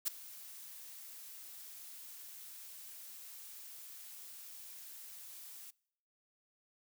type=noise with ADSR envelope; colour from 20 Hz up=blue; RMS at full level=-31 dBFS; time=0.05-5.71 s; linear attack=24 ms; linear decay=11 ms; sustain=-20 dB; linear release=11 ms; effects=noise-tail reverb RT60 0.7 s tail -25 dB re dry

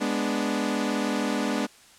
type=chord; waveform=sawtooth; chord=G# diminished; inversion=none; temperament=equal; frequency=207.7 / 246.9 / 293.7 Hz; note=G#3 / B3 / D4; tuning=0 / 0 / 0 cents; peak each=-25 dBFS; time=0-1.67 s; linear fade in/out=20 ms; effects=white hiss -53 dBFS RMS until 1.98 s + low-pass 9000 Hz 12 dB/octave

